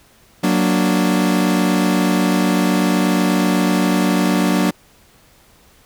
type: chord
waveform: 40% pulse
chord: Gb augmented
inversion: none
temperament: equal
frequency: 185 / 233.1 / 293.7 Hz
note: Gb3 / Bb3 / D4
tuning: 0 / 0 / 0 cents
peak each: -16 / -19 / -18 dBFS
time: 0.43-4.71 s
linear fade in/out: 10 ms
effects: pink hiss -51 dBFS RMS until 5.85 s